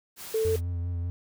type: noise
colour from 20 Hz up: white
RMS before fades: -41 dBFS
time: 0.16-0.61 s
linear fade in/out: 50 ms
type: tone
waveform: sine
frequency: 442.6 Hz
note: A4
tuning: 10 cents sharp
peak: -23 dBFS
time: 0.34-0.56 s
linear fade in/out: 5 ms
type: tone with vibrato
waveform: triangle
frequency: 86.9 Hz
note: F2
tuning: 8 cents flat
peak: -26 dBFS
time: 0.45-1.1 s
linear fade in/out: 0 ms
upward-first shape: sine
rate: 5.1 Hz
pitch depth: 28 cents each way
effects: none